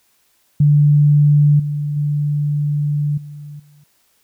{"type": "tone with level steps", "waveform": "sine", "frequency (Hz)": 146.83, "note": "D3", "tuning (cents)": 0, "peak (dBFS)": [-8, -18, -15, -30, -45], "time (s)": [0.6, 3.84], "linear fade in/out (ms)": 5, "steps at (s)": [1.59, 1.96, 3.17, 3.59], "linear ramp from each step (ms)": 10, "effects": ["white hiss -60 dBFS RMS until 4.23 s"]}